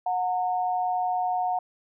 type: tone pair together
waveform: sine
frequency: 729 / 915.2 Hz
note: F#5 / A#5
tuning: -26 / -32 cents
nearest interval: major third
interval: 394 cents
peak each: -24 / -31 dBFS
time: 0.06-1.59 s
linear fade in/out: 5 ms
effects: none